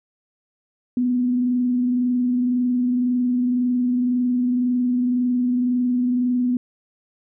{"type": "tone with frequency modulation", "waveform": "sine", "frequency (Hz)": 247.6, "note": "B3", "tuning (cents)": 5, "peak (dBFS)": -17, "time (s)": [0.97, 6.57], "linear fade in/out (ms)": 2, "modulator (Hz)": 21.9, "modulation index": 0.21, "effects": []}